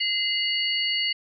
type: tone cluster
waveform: sine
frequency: 2065 / 2876 / 4459 Hz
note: C7 / F#7 / C#8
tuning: -23 / -50 / +9 cents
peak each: -28 / -26 / -27 dBFS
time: 0-1.13 s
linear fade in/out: 10 ms
effects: none